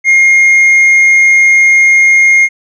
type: tone with tanh clipping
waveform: sine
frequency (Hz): 2133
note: C7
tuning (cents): +33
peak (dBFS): -4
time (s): 0.04-2.49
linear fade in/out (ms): 50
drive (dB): 3
effects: none